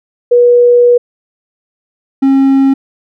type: tone pair in turn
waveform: sine / triangle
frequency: 484.3 / 270.6 Hz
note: B4 / C#4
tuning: -34 / -42 cents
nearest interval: minor seventh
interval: 1008 cents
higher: first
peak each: -3 dBFS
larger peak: neither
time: 0.31-0.98 / 2.22-2.74 s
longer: first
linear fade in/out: 10 ms
effects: none